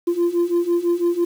sine beating tone pair, 342 / 348 Hz, F4 / F4, -36 / -6 cents, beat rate 6 Hz, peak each -19 / -17 dBFS, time 0.07-1.25 s, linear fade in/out 10 ms, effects tanh soft clip ceiling -13 dBFS + 7-bit

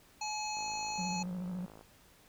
harmonic tone, 850 Hz, G#5, 40 cents sharp, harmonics 1 / 3 / 5 / 7 / 8, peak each -37 / -43 / -43 / -47 / -44 dBFS, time 0.21-1.23 s, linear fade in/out 5 ms
click train, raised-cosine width 1 ms, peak -38 dBFS, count 68, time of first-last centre 0.57-1.811 s, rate 54 Hz
triangle tone with vibrato, 180.8 Hz, F#3, 40 cents flat, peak -34 dBFS, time 0.98-1.66 s, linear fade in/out 10 ms, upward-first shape square, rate 14 Hz, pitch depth 43 cents each way
effects pink hiss -62 dBFS RMS until 2.28 s

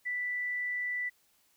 sine tone, 1975.5 Hz, B6, in tune, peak -31 dBFS, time 0.05-1.1 s, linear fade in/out 20 ms, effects white hiss -69 dBFS RMS until 1.56 s

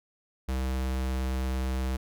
square tone, 64.9 Hz, C2, 13 cents flat, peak -28 dBFS, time 0.48-1.97 s, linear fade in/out 10 ms, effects none

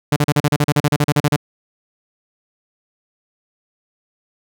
sawtooth tone bursts, 146.83 Hz, D3, in tune, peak -8 dBFS, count 16, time 0.12-1.363 s, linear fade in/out 5 ms, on 43 ms, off 37 ms, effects none

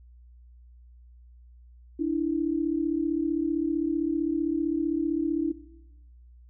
sine tone pair together, 294.1 / 329.6 Hz, D4 / E4, +3 / 0 cents, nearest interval major second, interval 197 cents, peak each -27 dBFS, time 1.99-5.52 s, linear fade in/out 10 ms, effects noise-tail reverb RT60 1.0 s tail -18 dB re dry + added 60 Hz sine -49 dBFS peak until 6.49 s

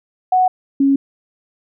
sine tone pair in turn, 740 / 275.2 Hz, F#5 / C#4, 0 / -12 cents, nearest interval octave + perfect fourth, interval 1712 cents, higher first, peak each -10 dBFS, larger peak neither, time 0.32-0.48 / 0.8-0.96 s, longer neither, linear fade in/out 5 ms, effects none

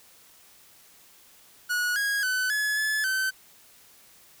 45% pulse tone with pitch steps, 1460 / 1645 / 1509 / 1702 / 1722 / 1536 Hz, F#6 / G#6 / F#6 / G#6 / A6 / G6, -24 / -17 / +34 / +42 / -38 / -36 cents, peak -24 dBFS, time 1.69-3.31 s, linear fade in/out 20 ms, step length 270 ms, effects white hiss -55 dBFS RMS until 4.4 s

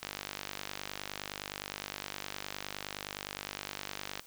click train, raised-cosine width 0.2 ms, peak -19 dBFS, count 208, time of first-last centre 0.03-4.195 s, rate 49.7 Hz, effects white hiss -56 dBFS RMS until 4.26 s

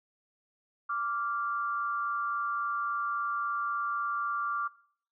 sine tone pair together, 1168 / 1391.7 Hz, D6 / F6, -10 / -6 cents, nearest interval minor third, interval 304 cents, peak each -31 / -34 dBFS, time 0.89-4.68 s, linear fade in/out 10 ms, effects noise-tail reverb RT60 0.5 s tail -17 dB re dry

